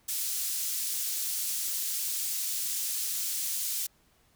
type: high-pass noise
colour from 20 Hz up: pink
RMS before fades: -32 dBFS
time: 0.08-3.87 s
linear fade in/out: 10 ms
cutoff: 6400 Hz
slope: 12 dB/octave
effects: pink hiss -66 dBFS RMS until 4.35 s